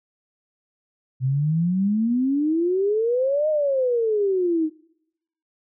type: exponential two-way sweep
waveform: sine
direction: up then down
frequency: 126 to 625 to 306.4 Hz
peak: -18 dBFS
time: 1.2-4.7 s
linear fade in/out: 50 ms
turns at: 3.49 s
effects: noise-tail reverb RT60 0.8 s tail -23 dB re dry